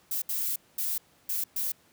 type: noise bursts at uneven times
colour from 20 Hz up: violet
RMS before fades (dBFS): -30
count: 5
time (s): 0.11-0.22 / 0.29-0.56 / 0.78-0.98 / 1.29-1.44 / 1.56-1.72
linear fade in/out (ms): 5
effects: pink hiss -62 dBFS RMS until 1.92 s + high-pass 100 Hz 12 dB/octave